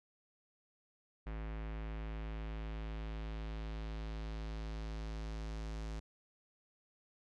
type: tone with low-pass filter sweep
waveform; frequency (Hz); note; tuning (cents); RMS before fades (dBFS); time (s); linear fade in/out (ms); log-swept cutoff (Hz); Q
square; 54; A1; -32; -42; 1.26-6; 10; 2200 to 6400; 1.3
effects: none